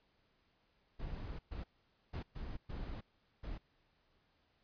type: noise bursts at uneven times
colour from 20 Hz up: brown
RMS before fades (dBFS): -43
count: 6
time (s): 0.99-1.39 / 1.51-1.64 / 2.13-2.23 / 2.35-2.57 / 2.69-3.01 / 3.43-3.58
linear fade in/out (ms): 10
effects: pink hiss -75 dBFS RMS until 4.63 s + resampled to 11025 Hz